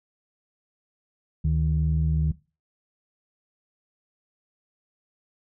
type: tone pair together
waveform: sine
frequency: 73.61 / 155.56 Hz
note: D2 / D#3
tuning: +5 / 0 cents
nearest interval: octave + minor second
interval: 1295 cents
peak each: -22 dBFS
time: 1.44-2.32 s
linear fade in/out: 10 ms
effects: noise-tail reverb RT60 0.3 s tail -19 dB re dry + tanh soft clip ceiling -14 dBFS